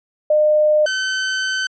sine / sawtooth tone pair in turn, 607 / 1529.5 Hz, D#5 / G6, -43 / -43 cents, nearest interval octave + major third, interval 1600 cents, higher second, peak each -11 / -15 dBFS, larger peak first, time 0.3-0.86 / 0.86-1.67 s, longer second, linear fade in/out 5 ms, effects resampled to 16000 Hz

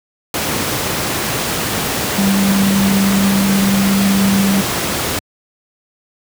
sine tone in noise, 196.3 Hz, G3, 3 cents sharp, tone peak -11 dBFS, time 2.18-4.61 s, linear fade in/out 2 ms, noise pink, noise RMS -18 dBFS, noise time 0.34-5.19 s, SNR +4 dB, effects high-pass 100 Hz 12 dB/octave

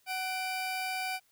35% pulse tone pair together, 747.6 / 2349 Hz, F#5 / D7, +18 / 0 cents, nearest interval octave + minor sixth, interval 1982 cents, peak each -33 / -34 dBFS, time 0.06-1.2 s, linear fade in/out 50 ms, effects white hiss -69 dBFS RMS until 1.31 s

